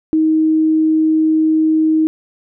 sine tone, 315.1 Hz, D#4, 22 cents sharp, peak -10 dBFS, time 0.13-2.07 s, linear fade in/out 0 ms, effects none

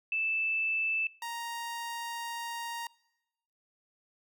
sine / sawtooth tone pair in turn, 2637 / 934.3 Hz, E7 / A#5, 0 / +4 cents, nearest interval octave + tritone, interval 1796 cents, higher first, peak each -28 / -32 dBFS, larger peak first, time 0.12-1.07 / 1.22-2.87 s, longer second, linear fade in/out 2 ms, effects noise-tail reverb RT60 1.0 s tail -24 dB re dry

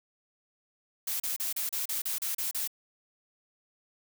blue noise bursts, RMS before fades -32 dBFS, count 10, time 1.07-2.676 s, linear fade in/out 5 ms, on 130 ms, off 34 ms, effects none

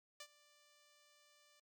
5% pulse tone with ADSR envelope, 590 Hz, D5, 8 cents sharp, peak -37 dBFS, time 0.2-1.6 s, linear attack 4 ms, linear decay 64 ms, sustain -20 dB, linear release 6 ms, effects noise-tail reverb RT60 0.1 s tail -26 dB re dry

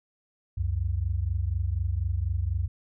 sine tone pair together, 67.8 / 91.9 Hz, C#2 / F#2, -38 / -11 cents, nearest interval perfect fourth, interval 527 cents, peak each -28 / -27 dBFS, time 0.57-2.68 s, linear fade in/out 10 ms, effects none

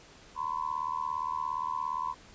sine tone with amplitude modulation, 1014 Hz, B5, 45 cents sharp, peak -26 dBFS, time 0.35-2.15 s, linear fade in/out 50 ms, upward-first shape sine, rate 77.3 Hz, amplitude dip 100%, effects pink hiss -54 dBFS RMS until 2.34 s + resampled to 16000 Hz

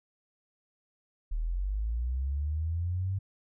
sine linear sweep, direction up, 36.66 to 98 Hz, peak -28 dBFS, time 1.31-3.19 s, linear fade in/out 10 ms, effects none

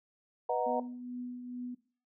sine chord, B major seventh, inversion none, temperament equal, 493.9 / 622.3 / 740 / 932.3 Hz, B4 / D#5 / F#5 / A#5, 0 / 0 / 0 / 0 cents, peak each -33 / -35 / -33 / -35 dBFS, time 0.49-0.8 s, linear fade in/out 5 ms
sine tone with tremolo, 246.9 Hz, B3, in tune, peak -36 dBFS, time 0.66-1.75 s, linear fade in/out 10 ms, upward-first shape triangle, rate 2.3 Hz, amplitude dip 50%
effects noise-tail reverb RT60 0.4 s tail -18 dB re dry

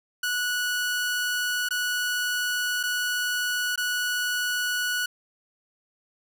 sawtooth tone with dropouts, 1471 Hz, F#6, 11 cents flat, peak -21 dBFS, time 0.23-5.06 s, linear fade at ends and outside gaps 5 ms, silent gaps 1.688-1.707 / 2.831-2.835 / 3.759-3.776 s, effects none

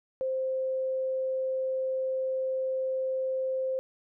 sine tone, 523.3 Hz, C5, in tune, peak -27 dBFS, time 0.21-3.79 s, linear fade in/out 0 ms, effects none

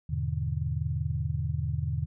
sine chord, E dominant seventh, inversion none, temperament just, 82.41 / 103.01 / 123.61 / 148.33 Hz, E2 / G#2 / B2 / D3, 0 / -14 / +2 / +18 cents, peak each -32 / -35 / -33 / -32 dBFS, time 0.09-2.06 s, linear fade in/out 10 ms, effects none

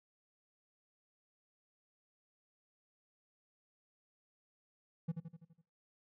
triangle tone with echo, 164.81 Hz, E3, in tune, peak -31 dBFS, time 5.08-5.12 s, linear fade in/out 10 ms, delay 83 ms, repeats 6, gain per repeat -5 dB, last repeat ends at 5.618 s, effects noise-tail reverb RT60 0.5 s tail -24 dB re dry

